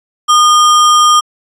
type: tone with sample-and-hold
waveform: sine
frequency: 1218 Hz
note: D#6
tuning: 37 cents flat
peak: -4 dBFS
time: 0.28-1.21 s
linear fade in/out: 20 ms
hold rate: 4410 Hz
effects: resampled to 22050 Hz